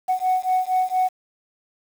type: beating tone pair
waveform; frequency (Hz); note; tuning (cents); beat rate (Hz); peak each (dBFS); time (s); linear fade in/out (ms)
sine; 740 / 744.3; F#5 / F#5; 0 / +10; 4.3; -20; 0.08-1.09; 20
effects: tanh soft clip ceiling -14 dBFS + 7-bit